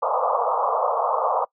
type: band-pass noise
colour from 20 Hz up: white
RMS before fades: -22 dBFS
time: 0.02-1.45 s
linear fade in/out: 10 ms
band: 470 to 1200 Hz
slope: 96 dB/octave
effects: noise-tail reverb RT60 0.1 s tail -23 dB re dry